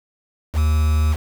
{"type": "tone with quantisation", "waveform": "triangle", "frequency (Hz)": 76.9, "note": "D#2", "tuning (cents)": -20, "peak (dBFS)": -12, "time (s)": [0.53, 1.17], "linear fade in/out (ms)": 50, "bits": 5, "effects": []}